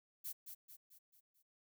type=noise with echo; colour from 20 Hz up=violet; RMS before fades=-44 dBFS; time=0.24-0.33 s; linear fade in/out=20 ms; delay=220 ms; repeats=5; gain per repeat=-6 dB; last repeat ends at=1.43 s; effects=none